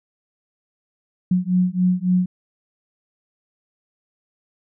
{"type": "beating tone pair", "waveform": "sine", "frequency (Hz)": [180, 183.6], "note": ["F#3", "F#3"], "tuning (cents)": [-47, -13], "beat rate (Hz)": 3.6, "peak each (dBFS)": -19, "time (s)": [1.31, 2.26], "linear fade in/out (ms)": 5, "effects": []}